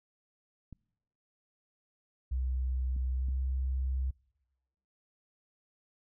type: clicks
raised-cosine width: 5 ms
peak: -34 dBFS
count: 3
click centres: 0.727 / 2.964 / 3.286 s
type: tone with pitch glide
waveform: sine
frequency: 63.9 to 65.28 Hz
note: C2 to C2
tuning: -40 to -3 cents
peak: -29 dBFS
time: 2.31-4.11 s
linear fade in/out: 10 ms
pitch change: +37 cents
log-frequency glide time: 3.17-3.28 s
effects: noise-tail reverb RT60 1.0 s tail -26 dB re dry